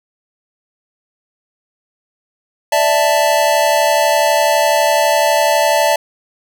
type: chord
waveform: square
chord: D suspended second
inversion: none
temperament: equal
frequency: 587.3 / 659.3 / 880 Hz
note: D5 / E5 / A5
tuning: 0 / 0 / 0 cents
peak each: -16 dBFS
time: 2.72-5.96 s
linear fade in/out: 5 ms
effects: none